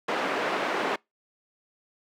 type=band-pass noise; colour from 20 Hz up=pink; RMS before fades=-28 dBFS; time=0.08-0.96 s; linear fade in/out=5 ms; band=340 to 2100 Hz; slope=12 dB/octave; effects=noise-tail reverb RT60 0.2 s tail -26 dB re dry + high-pass 200 Hz 12 dB/octave